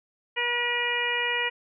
harmonic tone, 481.4 Hz, B4, 44 cents flat, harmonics 1 / 2 / 3 / 4 / 5 / 6, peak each -34 / -33 / -37 / -28 / -30 / -31 dBFS, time 0.36-1.5 s, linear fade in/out 20 ms, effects none

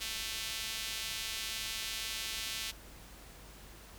sawtooth tone with high-pass filter, 222 Hz, A3, 16 cents sharp, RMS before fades -39 dBFS, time 0-2.72 s, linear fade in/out 20 ms, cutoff 3100 Hz, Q 1.3, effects added 50 Hz sine -54 dBFS peak until 3.98 s + pink hiss -54 dBFS RMS until 3.98 s

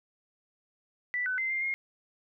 sine tone with pitch steps, 1973 / 1507 / 2074 / 2104 / 2139 Hz, B6 / F#6 / C7 / C7 / C7, -2 / +31 / -16 / +9 / +38 cents, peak -28 dBFS, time 1.14-1.74 s, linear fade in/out 0 ms, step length 120 ms, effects none

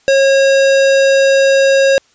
square tone, 544 Hz, C#5, 33 cents flat, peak -8 dBFS, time 0.08-1.98 s, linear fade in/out 0 ms, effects white hiss -53 dBFS RMS until 2.14 s + resampled to 16000 Hz

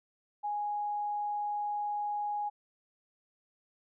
sine tone, 829 Hz, G#5, 3 cents flat, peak -31 dBFS, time 0.43-2.5 s, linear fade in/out 20 ms, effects none

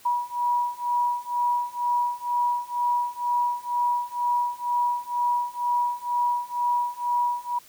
sine beating tone pair, 967 / 969.1 Hz, B5 / B5, -37 / -33 cents, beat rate 2.1 Hz, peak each -26 / -25 dBFS, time 0.05-7.59 s, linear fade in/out 10 ms, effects white hiss -52 dBFS RMS until 7.68 s

